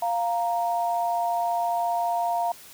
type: tone pair together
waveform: sine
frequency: 697.5 / 932.3 Hz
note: F5 / A#5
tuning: -2 / 0 cents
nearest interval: perfect fourth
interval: 502 cents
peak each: -24 / -27 dBFS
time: 0.02-2.52 s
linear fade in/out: 5 ms
effects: white hiss -47 dBFS RMS until 2.73 s